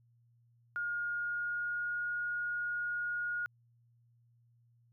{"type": "tone with pitch glide", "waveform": "sine", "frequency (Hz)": [1425, 1436.6], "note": ["F6", "F6"], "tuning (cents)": [34, 48], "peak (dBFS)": -33, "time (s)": [0.76, 3.46], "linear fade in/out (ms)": 0, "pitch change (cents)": 14, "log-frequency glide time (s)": [1.14, 2.09], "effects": ["added 118 Hz sine -65 dBFS peak until 4.92 s"]}